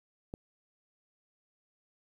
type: click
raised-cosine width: 2 ms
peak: -26 dBFS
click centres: 0.339 s
effects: 10-bit